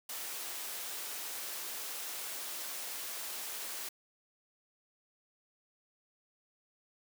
white high-pass noise, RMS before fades -41 dBFS, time 0.09-3.89 s, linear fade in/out 5 ms, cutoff 340 Hz, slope 12 dB/octave, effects none

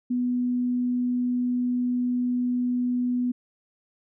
sine tone, 246.9 Hz, B3, in tune, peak -22 dBFS, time 0.1-3.32 s, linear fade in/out 10 ms, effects none

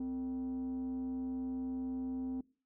sine tone with frequency modulation, 259 Hz, C4, 17 cents flat, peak -33 dBFS, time 0-2.41 s, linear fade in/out 5 ms, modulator 192 Hz, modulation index 0.24, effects noise-tail reverb RT60 0.4 s tail -23 dB re dry + tanh soft clip ceiling -34 dBFS

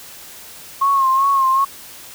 sine tone with vibrato, 1081 Hz, C#6, 44 cents flat, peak -12 dBFS, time 0.81-1.65 s, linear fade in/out 10 ms, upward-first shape sine, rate 2.6 Hz, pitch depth 50 cents each way, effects white hiss -38 dBFS RMS until 2.14 s

